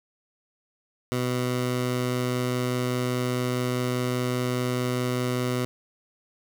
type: tone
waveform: 15% pulse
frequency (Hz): 124.9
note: B2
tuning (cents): +20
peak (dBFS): -18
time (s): 1.12-5.65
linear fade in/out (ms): 0
effects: none